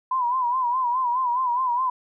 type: tone with vibrato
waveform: sine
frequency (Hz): 997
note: B5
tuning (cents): +16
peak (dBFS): -20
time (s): 0.11-1.9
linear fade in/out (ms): 5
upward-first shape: sine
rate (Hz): 4.8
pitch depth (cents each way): 88
effects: none